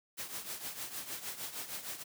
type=noise with tremolo; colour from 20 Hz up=white; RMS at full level=-39 dBFS; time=0.17-2.04 s; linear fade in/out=20 ms; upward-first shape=triangle; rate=6.5 Hz; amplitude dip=75%; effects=high-pass 100 Hz 12 dB/octave